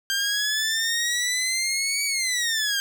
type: exponential two-way sweep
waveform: 15% pulse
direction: up then down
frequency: 1584 to 2276 to 1584 Hz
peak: -16 dBFS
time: 0.1-2.8 s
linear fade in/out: 0 ms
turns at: 2.05 s
effects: none